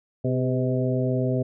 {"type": "harmonic tone with a mistuned harmonic", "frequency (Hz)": 127.4, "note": "C3", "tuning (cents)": -46, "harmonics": [1, 2, 3, 4, 5], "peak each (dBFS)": [-24, -27, -29, -30, -31], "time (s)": [0.24, 1.43], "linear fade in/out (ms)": 10, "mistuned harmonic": 3, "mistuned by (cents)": 51, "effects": []}